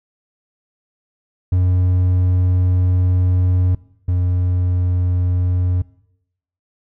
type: tone pair in turn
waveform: triangle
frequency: 90.9 / 89.91 Hz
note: F#2 / F#2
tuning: -30 / -49 cents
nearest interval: unison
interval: 19 cents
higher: first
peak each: -10 / -12 dBFS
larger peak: first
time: 1.52-3.75 / 4.08-5.82 s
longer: first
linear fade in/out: 5 ms
effects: noise-tail reverb RT60 0.8 s tail -20 dB re dry

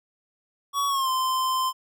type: tone with pitch glide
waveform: square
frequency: 1125 to 1037.6 Hz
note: C#6 to C6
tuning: +25 to -15 cents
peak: -23 dBFS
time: 0.73-1.73 s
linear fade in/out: 50 ms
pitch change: -140 cents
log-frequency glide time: 0.88-1.1 s
effects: none

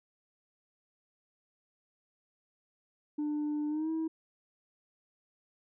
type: tone with pitch glide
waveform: sine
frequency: 298 to 321.2 Hz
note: D4 to E4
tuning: +25 to -45 cents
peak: -28 dBFS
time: 3.18-4.08 s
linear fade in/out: 10 ms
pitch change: +130 cents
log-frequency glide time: 3.68-3.9 s
effects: tanh soft clip ceiling -29 dBFS

